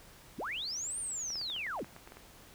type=linear two-way sweep; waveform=sine; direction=up then down; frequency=102.1 to 9140 to 102.1 Hz; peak=-35 dBFS; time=0.38-1.84 s; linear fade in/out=10 ms; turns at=0.99 s
type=clicks; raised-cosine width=0.5 ms; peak=-34 dBFS; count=12; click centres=1.304 / 1.356 / 1.414 / 1.5 / 1.563 / 1.666 / 1.792 / 1.845 / 1.964 / 2.075 / 2.121 / 2.17 s
effects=pink hiss -56 dBFS RMS until 2.54 s